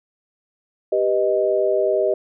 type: chord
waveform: sine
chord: G augmented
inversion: none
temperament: equal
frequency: 392 / 493.9 / 622.3 Hz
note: G4 / B4 / D#5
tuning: 0 / 0 / 0 cents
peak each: -20 / -23 / -19 dBFS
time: 0.92-2.14 s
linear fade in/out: 5 ms
effects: none